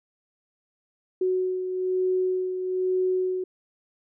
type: beating tone pair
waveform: sine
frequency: 370 / 371.1 Hz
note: F#4 / F#4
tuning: 0 / +5 cents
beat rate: 1.1 Hz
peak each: -23 / -32 dBFS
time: 1.21-3.44 s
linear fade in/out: 5 ms
effects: none